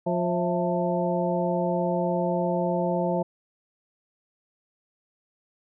harmonic tone with a mistuned harmonic, 176.8 Hz, F3, 22 cents sharp, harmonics 1 / 2 / 3 / 4 / 5, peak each -27 / -30 / -28 / -29 / -32 dBFS, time 0.06-3.23 s, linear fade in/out 10 ms, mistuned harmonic 4, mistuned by -100 cents, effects none

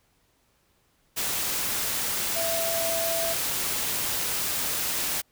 sine tone in noise, 665 Hz, E5, 15 cents sharp, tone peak -28 dBFS, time 2.35-3.34 s, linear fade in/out 20 ms, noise white, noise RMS -28 dBFS, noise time 1.16-5.22 s, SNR -3 dB, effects pink hiss -67 dBFS RMS until 5.31 s

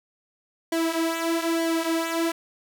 sawtooth tone with flanger, 330 Hz, E4, 2 cents sharp, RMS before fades -25 dBFS, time 0.72-2.32 s, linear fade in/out 5 ms, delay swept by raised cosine 0.77 to 5.87 ms, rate 1.1 Hz, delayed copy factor -0.7, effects none

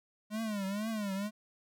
square tone with vibrato, 207.7 Hz, G#3, in tune, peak -34 dBFS, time 0.3-1.31 s, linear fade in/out 50 ms, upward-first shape triangle, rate 2.1 Hz, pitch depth 160 cents each way, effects none

